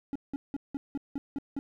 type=tone bursts; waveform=triangle; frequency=279.3 Hz; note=C#4; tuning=13 cents sharp; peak=-28 dBFS; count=8; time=0.13-1.59 s; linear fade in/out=0 ms; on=25 ms; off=180 ms; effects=11-bit